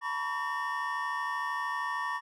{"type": "tone cluster", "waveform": "triangle", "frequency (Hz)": [908, 981, 1130, 1822], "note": ["A#5", "B5", "C#6", "A#6"], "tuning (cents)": [-46, -12, 33, -40], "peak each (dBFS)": [-39, -34, -33, -34], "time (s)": [0.01, 2.21], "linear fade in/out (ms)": 50, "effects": []}